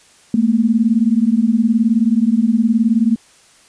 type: beating tone pair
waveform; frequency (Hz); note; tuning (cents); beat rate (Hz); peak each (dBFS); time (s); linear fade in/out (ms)
sine; 217.2 / 236.2; A3 / A#3; -22 / +23; 19; -14; 0.34-3.16; 2
effects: white hiss -49 dBFS RMS until 3.68 s + resampled to 22050 Hz